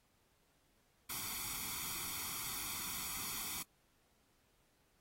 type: noise with comb filter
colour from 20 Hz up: white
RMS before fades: -42 dBFS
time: 1.09-3.63 s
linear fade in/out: 10 ms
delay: 0.88 ms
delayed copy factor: +1
effects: pink hiss -75 dBFS RMS until 5 s + AAC 48 kbps